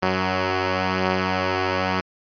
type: tone pair together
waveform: 5% pulse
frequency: 93.53 / 186.1 Hz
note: F#2 / F#3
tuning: +19 / +10 cents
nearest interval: octave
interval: 1191 cents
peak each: -12 dBFS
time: 0.02-2.01 s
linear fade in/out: 10 ms
effects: resampled to 11025 Hz